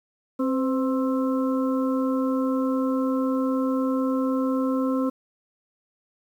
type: harmonic tone with a mistuned harmonic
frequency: 264.4 Hz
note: C4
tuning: 18 cents sharp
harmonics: 1 / 2 / 4 / 5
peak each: -22 / -28 / -34 / -36 dBFS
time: 0.39-5.1 s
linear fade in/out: 10 ms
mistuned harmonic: 2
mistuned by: -49 cents
effects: 9-bit